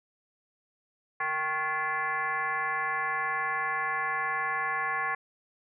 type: tone with frequency modulation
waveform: sine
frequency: 1408 Hz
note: F6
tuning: 14 cents sharp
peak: -27 dBFS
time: 1.2-5.15 s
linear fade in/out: 5 ms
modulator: 315 Hz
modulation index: 2
effects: none